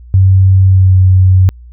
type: tone with pitch glide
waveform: sine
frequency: 95.1 to 93.25 Hz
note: F#2 to F#2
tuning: +48 to +14 cents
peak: -3 dBFS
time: 0.14-1.49 s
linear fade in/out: 0 ms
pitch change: -34 cents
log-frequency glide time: 0.65-0.97 s
effects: added 60 Hz sine -31 dBFS peak until 1.72 s